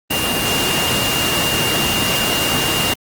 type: tone in noise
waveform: sine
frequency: 2808 Hz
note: F7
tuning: 9 cents sharp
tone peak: -20 dBFS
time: 0.1-2.94 s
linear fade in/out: 10 ms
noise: pink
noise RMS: -18 dBFS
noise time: 0.1-2.94 s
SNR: -5 dB
effects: high-pass 100 Hz 12 dB/octave + Opus 24 kbps